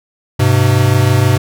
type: tone pair together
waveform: square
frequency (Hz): 101.4 / 127.66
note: G#2 / C3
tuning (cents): -41 / -42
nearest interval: major third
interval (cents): 399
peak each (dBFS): -12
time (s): 0.39-1.38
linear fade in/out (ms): 10
effects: none